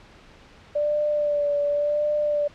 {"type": "tone with vibrato", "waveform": "sine", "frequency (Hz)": 587.3, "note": "D5", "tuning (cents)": 0, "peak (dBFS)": -20, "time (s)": [0.75, 2.48], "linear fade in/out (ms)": 10, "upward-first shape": "sine", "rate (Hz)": 0.91, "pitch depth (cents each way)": 27, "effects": ["pink hiss -50 dBFS RMS until 2.54 s", "low-pass 4000 Hz 12 dB/octave"]}